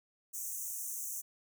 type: high-pass noise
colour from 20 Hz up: pink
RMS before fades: -40 dBFS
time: 0.33-1.22 s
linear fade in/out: 20 ms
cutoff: 6000 Hz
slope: 96 dB/octave
effects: none